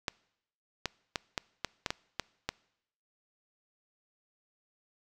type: clicks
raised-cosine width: 0.2 ms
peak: -13 dBFS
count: 9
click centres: 0.082 / 0.857 / 1.158 / 1.378 / 1.647 / 1.862 / 1.905 / 2.197 / 2.49 s
effects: noise-tail reverb RT60 0.8 s tail -24 dB re dry